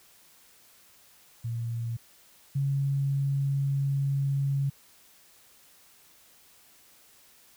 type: tone pair in turn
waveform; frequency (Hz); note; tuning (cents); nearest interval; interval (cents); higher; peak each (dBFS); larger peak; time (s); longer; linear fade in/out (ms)
sine; 116.54 / 138.59; A#2 / C#3; 0 / 0; minor third; 300; second; -29 / -24; second; 1.44-1.97 / 2.55-4.7; second; 10
effects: white hiss -58 dBFS RMS until 7.56 s